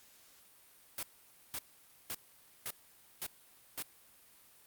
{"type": "noise bursts", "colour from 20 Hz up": "white", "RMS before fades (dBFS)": -39, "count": 6, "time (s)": [0.98, 3.824], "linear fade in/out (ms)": 2, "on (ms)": 49, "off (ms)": 510, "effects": ["white hiss -62 dBFS RMS until 4.66 s", "Opus 48 kbps"]}